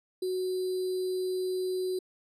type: tone with sample-and-hold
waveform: sine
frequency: 370 Hz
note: F#4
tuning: in tune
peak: -28 dBFS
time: 0.22-1.99 s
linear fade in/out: 5 ms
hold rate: 4410 Hz
effects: resampled to 32000 Hz